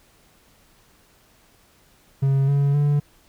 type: tone with pitch steps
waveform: triangle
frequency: 136.5 / 141.1 / 145.4 Hz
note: C#3 / C#3 / D3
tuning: -26 / +31 / -17 cents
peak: -14 dBFS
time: 2.22-3 s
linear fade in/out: 10 ms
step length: 260 ms
effects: pink hiss -57 dBFS RMS until 3.28 s